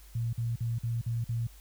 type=tone bursts; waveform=sine; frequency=116.54 Hz; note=A#2; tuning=in tune; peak=-28 dBFS; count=6; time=0.15-1.47 s; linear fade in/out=5 ms; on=180 ms; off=48 ms; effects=added 50 Hz sine -50 dBFS peak until 1.6 s + white hiss -58 dBFS RMS until 1.6 s